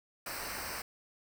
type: noise with comb filter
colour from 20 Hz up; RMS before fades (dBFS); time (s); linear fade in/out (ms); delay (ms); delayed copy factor
pink; -40; 0.26-0.82; 5; 0.29; -0.75
effects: none